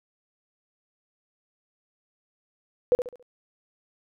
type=tone with echo; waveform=sine; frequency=493.9 Hz; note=B4; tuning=in tune; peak=-15 dBFS; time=2.92-2.95 s; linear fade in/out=0 ms; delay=69 ms; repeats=4; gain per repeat=-9 dB; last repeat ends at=3.226 s; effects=none